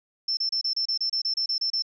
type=tone bursts; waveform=sine; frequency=5340 Hz; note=E8; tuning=22 cents sharp; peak=-23 dBFS; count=13; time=0.28-1.823 s; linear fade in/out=5 ms; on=91 ms; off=30 ms; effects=none